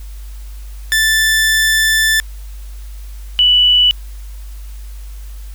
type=tone pair in turn; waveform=sawtooth / sine; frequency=1761 / 2962 Hz; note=A6 / F#7; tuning=+1 / +1 cents; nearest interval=major sixth; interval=900 cents; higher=second; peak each=-7 dBFS; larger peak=neither; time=0.92-2.2 / 3.39-3.91 s; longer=first; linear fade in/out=0 ms; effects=added 50 Hz sine -27 dBFS peak until 5.54 s + white hiss -45 dBFS RMS until 5.54 s